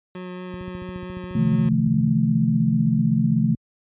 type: tone with vibrato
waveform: 25% pulse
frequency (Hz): 181.6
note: F#3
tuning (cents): -32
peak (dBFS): -28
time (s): 0.15-1.69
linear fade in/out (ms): 2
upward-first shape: sine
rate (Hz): 4.4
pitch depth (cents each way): 9
type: click train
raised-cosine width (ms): 5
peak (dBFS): -22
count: 23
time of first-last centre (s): 0.54-2.078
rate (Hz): 14.3
type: chord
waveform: sine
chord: F dominant seventh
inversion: second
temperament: equal with one note detuned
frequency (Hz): 130.81 / 155.56 / 171.32 / 220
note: C3 / Eb3 / F3 / A3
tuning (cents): 0 / 0 / -33 / 0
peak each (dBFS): -23 / -23 / -23 / -20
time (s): 1.35-3.55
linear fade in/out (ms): 5
effects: high-pass 60 Hz 12 dB/octave + resampled to 8000 Hz